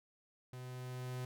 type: tone with level ramp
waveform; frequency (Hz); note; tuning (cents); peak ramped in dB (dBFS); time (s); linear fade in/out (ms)
45% pulse; 126.5; B2; +42; -46 to -39; 0.53-1.25; 2
effects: none